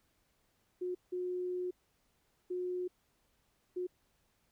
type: tone bursts at uneven times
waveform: sine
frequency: 361.6 Hz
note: F#4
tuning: 40 cents flat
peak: -34 dBFS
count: 4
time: 0.81-0.95 / 1.12-1.71 / 2.5-2.88 / 3.76-3.87 s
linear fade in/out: 10 ms
effects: pink hiss -75 dBFS RMS until 4.51 s